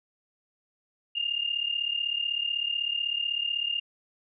sine tone pair together, 2796 / 2832 Hz, F7 / F7, +1 / +23 cents, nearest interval unison, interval 22 cents, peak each -30 / -29 dBFS, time 1.15-3.8 s, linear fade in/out 10 ms, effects none

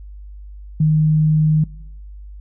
sine tone, 155 Hz, D#3, 6 cents flat, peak -11 dBFS, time 0.8-1.64 s, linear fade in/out 5 ms, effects noise-tail reverb RT60 0.8 s tail -22 dB re dry + added 50 Hz sine -33 dBFS peak until 2.4 s

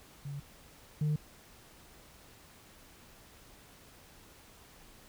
sine tone pair in turn, 141.6 / 150.98 Hz, C#3 / D3, +37 / +48 cents, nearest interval minor second, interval 111 cents, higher second, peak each -37 / -25 dBFS, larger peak second, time 0.25-0.4 / 1.01-1.16 s, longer neither, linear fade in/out 5 ms, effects tanh soft clip ceiling -26 dBFS + pink hiss -57 dBFS RMS until 5.08 s

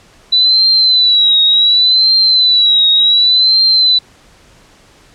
sine tone with vibrato, 3963 Hz, B7, 5 cents sharp, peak -6 dBFS, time 0.32-3.99 s, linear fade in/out 10 ms, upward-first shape triangle, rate 0.68 Hz, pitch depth 92 cents each way, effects pink hiss -45 dBFS RMS until 5.14 s + low-pass 8000 Hz 12 dB/octave

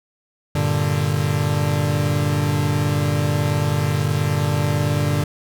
40% pulse chord, G minor, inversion none, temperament equal, 98 / 116.54 / 146.83 Hz, G2 / Bb2 / D3, 0 / 0 / 0 cents, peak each -22 / -24 / -19 dBFS, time 0.55-5.24 s, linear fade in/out 5 ms, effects none

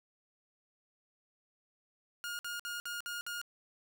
sawtooth tone bursts, 1424 Hz, F6, 33 cents sharp, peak -34 dBFS, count 6, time 2.24-3.415 s, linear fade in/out 0 ms, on 150 ms, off 55 ms, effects none

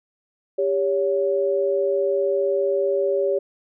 sine tone pair together, 397.2 / 562 Hz, G4 / C#5, +23 / +24 cents, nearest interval tritone, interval 601 cents, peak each -21 dBFS, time 0.58-3.39 s, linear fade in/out 10 ms, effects none

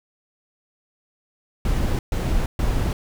brown noise bursts, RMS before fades -21 dBFS, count 3, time 1.65-2.93 s, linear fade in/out 2 ms, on 340 ms, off 130 ms, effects none

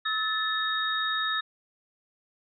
sine tone cluster, 1291 / 1752 / 3735 Hz, E6 / A6 / A#7, -37 / -8 / +3 cents, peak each -30 dBFS, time 0.05-1.41 s, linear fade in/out 10 ms, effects none

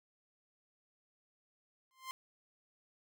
sawtooth tone with exponential growth, 1046.5 Hz, C6, in tune, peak -34 dBFS, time 1.91-2.11 s, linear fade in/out 0 ms, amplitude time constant 42 ms, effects none

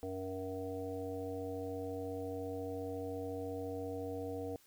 harmonic tone, 94.3 Hz, F#2, 33 cents sharp, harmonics 1 / 3 / 5 / 7 / 8, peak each -46 / -44 / -41 / -48 / -51 dBFS, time 0.03-4.56 s, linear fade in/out 0 ms, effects white hiss -66 dBFS RMS until 4.66 s

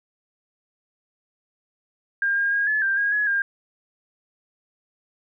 sine tone with pitch steps, 1606 / 1616 / 1631 / 1719 / 1582 / 1634 / 1686 / 1606 Hz, G6 / G#6 / G#6 / A6 / G6 / G#6 / G#6 / G6, +41 / -48 / -32 / -41 / +15 / -29 / +26 / +41 cents, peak -19 dBFS, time 2.22-3.42 s, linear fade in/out 2 ms, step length 150 ms, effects none

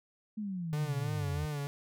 sine exponential sweep, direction down, 219.7 to 78.7 Hz, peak -34 dBFS, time 0.37-1.46 s, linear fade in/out 10 ms
45% pulse tone with vibrato, 146.83 Hz, D3, in tune, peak -34 dBFS, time 0.73-1.67 s, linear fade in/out 0 ms, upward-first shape sine, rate 3.1 Hz, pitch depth 63 cents each way
effects none

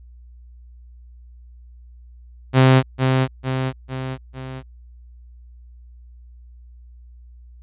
sawtooth tone with echo, 130.81 Hz, C3, in tune, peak -6 dBFS, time 2.53-2.83 s, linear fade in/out 50 ms, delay 450 ms, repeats 4, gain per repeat -5 dB, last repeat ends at 4.63 s, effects added 60 Hz sine -41 dBFS peak until 7.62 s + resampled to 8000 Hz

